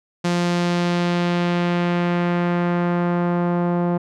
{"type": "tone with low-pass filter sweep", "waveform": "sawtooth", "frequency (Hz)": 174.61, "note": "F3", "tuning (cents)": 0, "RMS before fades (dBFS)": -20, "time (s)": [0.24, 3.98], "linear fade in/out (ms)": 10, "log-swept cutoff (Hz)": [6500, 890], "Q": 1, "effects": []}